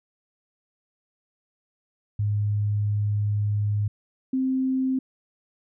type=tone pair in turn; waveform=sine; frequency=103.83 / 261.6 Hz; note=G#2 / C4; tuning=0 / 0 cents; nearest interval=octave + major third; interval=1600 cents; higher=second; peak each=-21 dBFS; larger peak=neither; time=2.19-3.88 / 4.33-4.99 s; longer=first; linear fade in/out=5 ms; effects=none